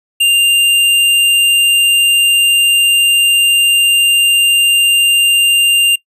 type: tone with hard clipping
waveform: sine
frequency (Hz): 2794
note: F7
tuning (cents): 0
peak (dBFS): -8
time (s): 0.2-5.96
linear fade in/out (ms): 10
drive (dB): 17
effects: noise-tail reverb RT60 0.1 s tail -22 dB re dry + resampled to 32000 Hz